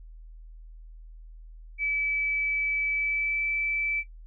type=tone with pitch glide; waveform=sine; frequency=2300 to 2317 Hz; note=D7 to D7; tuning=-37 to -24 cents; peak=-25 dBFS; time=1.78-4.04 s; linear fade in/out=50 ms; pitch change=+13 cents; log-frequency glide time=2.94-3.43 s; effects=noise-tail reverb RT60 0.1 s tail -18 dB re dry + added 40 Hz sine -43 dBFS peak until 4.26 s